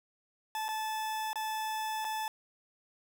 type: tone with dropouts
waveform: 40% pulse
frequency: 871 Hz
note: A5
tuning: 18 cents flat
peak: -32 dBFS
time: 0.55-2.28 s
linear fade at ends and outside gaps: 1 ms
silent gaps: 0.683-0.688 / 1.331-1.357 / 2.045-2.049 s
effects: none